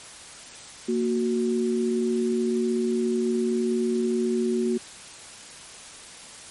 sine tone pair together, 232.3 / 368.8 Hz, A#3 / F#4, -6 / -6 cents, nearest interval minor sixth, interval 800 cents, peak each -24 / -24 dBFS, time 0.88-4.78 s, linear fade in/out 10 ms, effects white hiss -43 dBFS RMS until 6.5 s + MP3 48 kbps

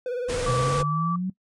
triangle tone with vibrato, 493.5 Hz, B4, 1 cent flat, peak -24 dBFS, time 0.06-0.83 s, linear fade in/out 2 ms, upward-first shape sine, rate 19 Hz, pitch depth 60 cents each way
pink low-pass noise, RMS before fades -31 dBFS, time 0.28-0.83 s, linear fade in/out 20 ms, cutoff 10000 Hz, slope 96 dB/octave
sine tone, 1157 Hz, D6, 26 cents flat, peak -25 dBFS, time 0.46-1.16 s, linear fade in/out 5 ms
sine exponential sweep, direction up, 121.8 to 190 Hz, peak -24 dBFS, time 0.48-1.3 s, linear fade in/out 5 ms
effects noise-tail reverb RT60 0.1 s tail -20 dB re dry

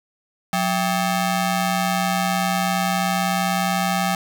sawtooth ring-modulated tone, 484.3 Hz, B4, 34 cents flat, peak -12 dBFS, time 0.53-4.15 s, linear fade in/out 2 ms, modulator 302 Hz, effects none

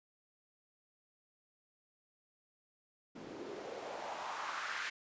white noise with band-pass filter sweep, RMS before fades -43 dBFS, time 3.15-4.9 s, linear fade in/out 10 ms, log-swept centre 260 to 1800 Hz, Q 2.6, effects resampled to 16000 Hz

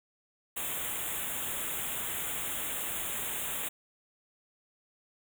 white band-stop noise, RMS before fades -35 dBFS, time 0.56-3.69 s, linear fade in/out 10 ms, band 3700 to 6800 Hz, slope 96 dB/octave, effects none

